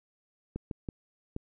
clicks, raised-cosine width 3 ms, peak -22 dBFS, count 4, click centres 0.56 / 0.712 / 0.888 / 1.364 s, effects none

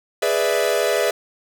45% pulse chord, E dominant seventh, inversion first, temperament equal, 415.3 / 493.9 / 587.3 / 659.3 Hz, G#4 / B4 / D5 / E5, 0 / 0 / 0 / 0 cents, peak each -23 dBFS, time 0.22-1.11 s, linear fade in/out 5 ms, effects none

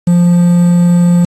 triangle tone with quantisation, 174.61 Hz, F3, in tune, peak -3 dBFS, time 0.07-1.25 s, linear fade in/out 5 ms, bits 5, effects AAC 32 kbps

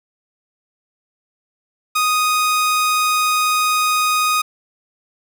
sawtooth tone, 1244.5 Hz, D#6, in tune, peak -11 dBFS, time 1.95-4.42 s, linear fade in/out 10 ms, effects none

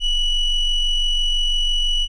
triangle ring-modulated tone, 1483 Hz, F#6, 4 cents sharp, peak -11 dBFS, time 0-2.08 s, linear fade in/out 50 ms, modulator 1460 Hz, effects resampled to 24000 Hz

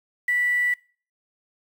sine tone with quantisation, 1960 Hz, B6, 14 cents flat, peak -19 dBFS, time 0.28-0.74 s, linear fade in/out 5 ms, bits 7, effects noise-tail reverb RT60 0.4 s tail -22 dB re dry

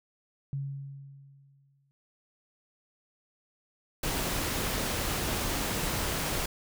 sine tone with exponential decay, 138.59 Hz, C#3, in tune, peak -29 dBFS, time 0.53-1.91 s, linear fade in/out 0 ms, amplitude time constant 300 ms
pink noise, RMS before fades -31 dBFS, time 4.03-6.46 s, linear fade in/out 5 ms
effects none

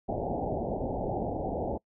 white low-pass noise, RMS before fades -32 dBFS, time 0.08-1.78 s, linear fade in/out 10 ms, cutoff 830 Hz, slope 96 dB/octave, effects noise-tail reverb RT60 0.1 s tail -25 dB re dry

